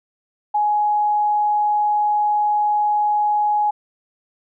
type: tone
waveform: sine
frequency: 837 Hz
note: G#5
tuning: 13 cents sharp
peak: -15 dBFS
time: 0.54-3.71 s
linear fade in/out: 10 ms
effects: none